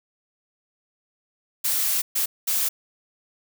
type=noise bursts at uneven times; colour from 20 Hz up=blue; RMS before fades=-23 dBFS; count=3; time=1.64-2.02 / 2.15-2.26 / 2.47-2.69 s; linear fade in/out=10 ms; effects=none